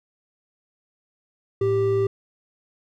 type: tone pair together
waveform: triangle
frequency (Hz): 110 / 392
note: A2 / G4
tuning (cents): 0 / 0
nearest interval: octave + minor seventh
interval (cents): 2200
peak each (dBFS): -24 / -17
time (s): 1.61-2.07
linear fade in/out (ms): 5
effects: none